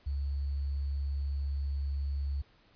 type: tone with sample-and-hold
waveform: sine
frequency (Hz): 69.9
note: C#2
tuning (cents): +15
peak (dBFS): -30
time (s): 0.06-2.42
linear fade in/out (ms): 10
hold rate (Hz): 4410
effects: pink hiss -64 dBFS RMS until 2.75 s + resampled to 11025 Hz